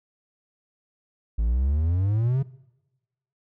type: exponential sweep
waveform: triangle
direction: up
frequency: 52.5 to 139.2 Hz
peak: -18 dBFS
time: 1.38-2.43 s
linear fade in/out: 10 ms
effects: noise-tail reverb RT60 1.0 s tail -21 dB re dry